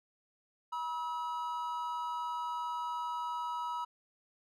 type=tone pair together; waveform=triangle; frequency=966.3 / 1289 Hz; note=B5 / E6; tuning=-38 / -39 cents; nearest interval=perfect fourth; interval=499 cents; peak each=-34 / -38 dBFS; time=0.72-3.85 s; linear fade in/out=10 ms; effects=none